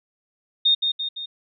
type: tone with echo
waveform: sine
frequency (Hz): 3677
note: A#7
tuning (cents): -24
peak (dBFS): -14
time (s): 0.65-0.75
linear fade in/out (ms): 10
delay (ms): 170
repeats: 3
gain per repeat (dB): -5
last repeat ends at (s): 1.26
effects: none